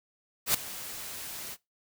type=noise with ADSR envelope; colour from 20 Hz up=white; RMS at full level=-23 dBFS; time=0.46-1.57 s; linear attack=84 ms; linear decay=4 ms; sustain=-17 dB; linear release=48 ms; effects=noise-tail reverb RT60 0.2 s tail -21 dB re dry